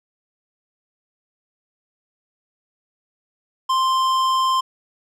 triangle tone with tanh clipping, 1046.5 Hz, C6, in tune, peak -18 dBFS, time 3.69-4.61 s, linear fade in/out 10 ms, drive 18 dB, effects none

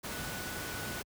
sine tone in noise, 1480 Hz, F#6, in tune, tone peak -44 dBFS, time 0.11-1.02 s, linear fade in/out 20 ms, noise pink, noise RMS -39 dBFS, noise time 0.03-1.03 s, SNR -8 dB, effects high-pass 60 Hz 12 dB/octave

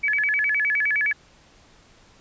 sine tone with vibrato, 1975.5 Hz, B6, in tune, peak -19 dBFS, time 0.03-1.13 s, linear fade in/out 10 ms, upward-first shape square, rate 9.7 Hz, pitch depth 250 cents each way, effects pink hiss -54 dBFS RMS until 2.2 s + resampled to 16000 Hz

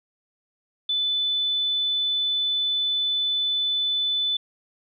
sine tone, 3500 Hz, A7, 10 cents flat, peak -21 dBFS, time 0.89-4.37 s, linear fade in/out 5 ms, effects none

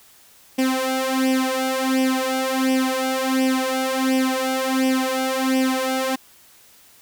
sawtooth tone with flanger, 261.6 Hz, C4, in tune, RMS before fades -21 dBFS, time 0.58-6.16 s, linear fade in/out 10 ms, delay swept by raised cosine 0.36 to 2.46 ms, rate 1.4 Hz, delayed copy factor +0.85, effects white hiss -51 dBFS RMS until 7.01 s

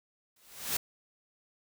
white noise with exponential growth, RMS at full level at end -28 dBFS, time 0.36-0.77 s, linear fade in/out 5 ms, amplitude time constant 88 ms, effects none

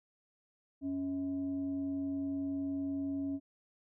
sine tone with frequency modulation, 277.2 Hz, C#4, in tune, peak -33 dBFS, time 0.81-3.4 s, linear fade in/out 50 ms, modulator 366 Hz, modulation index 0.28, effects none

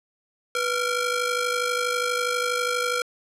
sawtooth ring-modulated tone, 932.3 Hz, A#5, in tune, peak -16 dBFS, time 0.55-3.02 s, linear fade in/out 2 ms, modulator 440 Hz, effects low-pass 11000 Hz 12 dB/octave

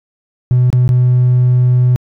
triangle tone with dropouts, 124.9 Hz, B2, 20 cents sharp, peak -4 dBFS, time 0.51-1.96 s, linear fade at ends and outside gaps 0 ms, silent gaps 0.702-0.729 / 0.878-0.891 s, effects tanh soft clip ceiling -3 dBFS

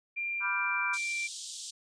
sine tone with pitch glide, 2384 to 2353 Hz, D7 to D7, +25 to +3 cents, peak -31 dBFS, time 0.16-1.28 s, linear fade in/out 20 ms, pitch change -22 cents, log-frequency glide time 0.28-0.94 s
sine chord, G dominant seventh, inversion first, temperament equal, 987.8 / 1174.7 / 1396.9 / 1568 Hz, B5 / D6 / F6 / G6, 0 / 0 / 0 / 0 cents, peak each -36 / -37 / -35 / -35 dBFS, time 0.4-0.98 s, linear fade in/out 50 ms
white band-pass noise, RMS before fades -42 dBFS, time 0.93-1.71 s, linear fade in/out 10 ms, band 3300 to 8700 Hz, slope 48 dB/octave
effects resampled to 22050 Hz

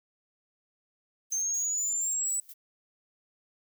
violet noise with tremolo, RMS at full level -45 dBFS, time 1.3-2.54 s, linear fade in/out 20 ms, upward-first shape square, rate 4.2 Hz, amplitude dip 80%
sine exponential sweep, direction up, 6272 to 7960 Hz, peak -27 dBFS, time 1.32-2.4 s, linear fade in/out 2 ms
effects none

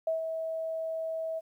sine tone with ADSR envelope, 647 Hz, E5, 32 cents flat, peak -25 dBFS, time 0.07-1.41 s, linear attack 4 ms, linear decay 130 ms, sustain -6 dB, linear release 31 ms, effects 11-bit

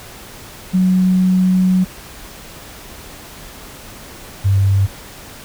sine tone pair in turn, 185 / 98 Hz, F#3 / G2, 0 / 0 cents, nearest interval major seventh, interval 1100 cents, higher first, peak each -10 dBFS, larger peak neither, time 0.73-1.85 / 4.44-4.87 s, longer first, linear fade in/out 20 ms, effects pink hiss -36 dBFS RMS until 5.44 s

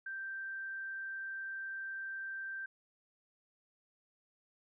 sine tone, 1568 Hz, G6, in tune, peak -39 dBFS, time 0.06-2.66 s, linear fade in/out 5 ms, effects none

